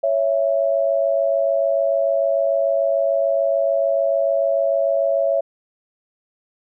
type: tone pair together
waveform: sine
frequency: 556 / 662.8 Hz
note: C#5 / E5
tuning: +5 / +9 cents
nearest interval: minor third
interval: 304 cents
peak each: -18 / -19 dBFS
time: 0.03-5.41 s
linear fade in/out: 10 ms
effects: none